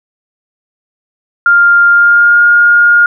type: tone with pitch glide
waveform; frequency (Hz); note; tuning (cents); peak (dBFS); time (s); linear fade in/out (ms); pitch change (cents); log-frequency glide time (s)
sine; 1400 to 1421.2; F6 to F6; +4 to +30; -3; 1.46-3.06; 2; +26; 1.9-2.42
effects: none